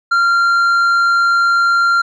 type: tone with tanh clipping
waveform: sine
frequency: 1384 Hz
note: F6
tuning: 16 cents flat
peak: -11 dBFS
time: 0.11-2.02 s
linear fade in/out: 10 ms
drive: 6 dB
effects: none